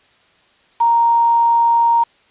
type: tone with quantisation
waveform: sine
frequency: 932.3 Hz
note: A#5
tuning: in tune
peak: -10 dBFS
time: 0.8-2.04 s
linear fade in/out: 10 ms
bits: 5
effects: white hiss -54 dBFS RMS until 2.3 s + resampled to 8000 Hz